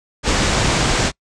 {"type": "low-pass noise", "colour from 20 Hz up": "pink", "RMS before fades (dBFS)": -17, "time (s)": [0.23, 1.12], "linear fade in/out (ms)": 50, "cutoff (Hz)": 8200, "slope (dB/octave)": 48, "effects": ["noise-tail reverb RT60 0.1 s tail -26 dB re dry"]}